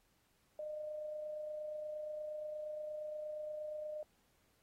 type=tone with amplitude modulation; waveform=sine; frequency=608 Hz; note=D#5; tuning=40 cents flat; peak=-39 dBFS; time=0.59-4.03 s; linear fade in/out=2 ms; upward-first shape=sine; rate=28.5 Hz; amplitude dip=35%; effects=pink hiss -75 dBFS RMS until 4.62 s + AAC 48 kbps